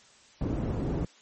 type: low-pass noise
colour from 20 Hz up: white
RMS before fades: -30 dBFS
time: 0.41-1.05 s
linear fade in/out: 2 ms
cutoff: 260 Hz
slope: 12 dB/octave
effects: white hiss -57 dBFS RMS until 1.21 s + MP3 32 kbps